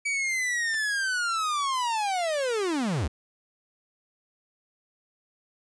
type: linear sweep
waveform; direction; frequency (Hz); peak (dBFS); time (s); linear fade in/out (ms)
45% pulse; down; 2294 to 58.27; -25; 0.05-3.08; 10
type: clicks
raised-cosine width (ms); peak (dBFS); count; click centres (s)
0.2; -28; 2; 0.74 / 0.746
effects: resampled to 22050 Hz